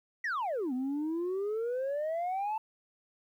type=exponential two-way sweep; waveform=sine; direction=down then up; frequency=2000 to 247.5 to 892 Hz; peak=-28 dBFS; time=0.24-2.58 s; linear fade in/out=5 ms; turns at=0.73 s; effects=tanh soft clip ceiling -29 dBFS + 11-bit